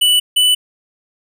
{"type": "tone pair in turn", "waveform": "square", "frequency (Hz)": [2967, 2982], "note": ["F#7", "F#7"], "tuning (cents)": [4, 13], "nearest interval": "unison", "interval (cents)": 9, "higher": "second", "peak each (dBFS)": -10, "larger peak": "neither", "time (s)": [[0.01, 0.2], [0.36, 0.55]], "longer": "neither", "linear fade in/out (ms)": 10, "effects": []}